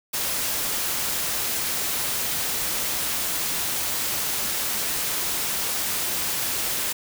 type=noise; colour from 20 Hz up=white; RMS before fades=-26 dBFS; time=0.13-6.93 s; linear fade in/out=10 ms; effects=none